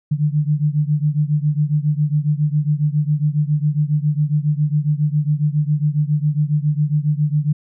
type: beating tone pair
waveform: sine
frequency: 146.83 / 154.13 Hz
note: D3 / D#3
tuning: 0 / -16 cents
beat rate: 7.3 Hz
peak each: -17 / -19 dBFS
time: 0.11-7.53 s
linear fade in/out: 10 ms
effects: none